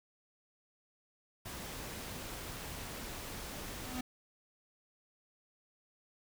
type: noise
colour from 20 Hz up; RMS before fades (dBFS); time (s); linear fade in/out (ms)
pink; -44; 1.45-4.01; 10
type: tone with exponential growth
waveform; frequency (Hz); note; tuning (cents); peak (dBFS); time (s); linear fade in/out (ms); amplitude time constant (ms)
square; 251.8; B3; +34; -36; 3.67-4.01; 5; 72
effects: none